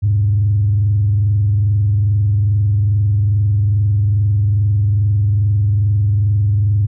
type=tone with frequency modulation; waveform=sine; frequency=102.5 Hz; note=G#2; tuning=22 cents flat; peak=-10 dBFS; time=0.02-6.87 s; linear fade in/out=20 ms; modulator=22.4 Hz; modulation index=0.37; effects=tanh soft clip ceiling -6 dBFS